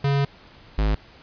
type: tone pair in turn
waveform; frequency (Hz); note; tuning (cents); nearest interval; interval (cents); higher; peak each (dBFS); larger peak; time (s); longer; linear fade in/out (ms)
square; 140 / 52.33; C#3 / G#1; +18 / +14; octave + perfect fourth; 1704; first; -19; neither; 0.04-0.25 / 0.78-0.95; first; 5
effects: pink hiss -49 dBFS RMS until 1.22 s + resampled to 11025 Hz